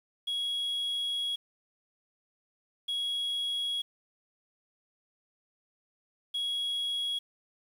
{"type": "tone bursts at uneven times", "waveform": "sine", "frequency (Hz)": 3322, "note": "G#7", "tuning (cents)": 0, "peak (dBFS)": -27, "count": 3, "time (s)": [[0.27, 1.36], [2.88, 3.82], [6.34, 7.19]], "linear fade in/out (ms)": 10, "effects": ["tanh soft clip ceiling -28 dBFS", "9-bit"]}